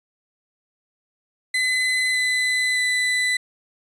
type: tone with pitch steps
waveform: 35% pulse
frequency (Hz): 2022 / 2009 / 1996.5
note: B6 / B6 / B6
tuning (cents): +40 / +29 / +18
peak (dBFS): -17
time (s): 1.54-3.37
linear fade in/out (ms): 5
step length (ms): 610
effects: resampled to 22050 Hz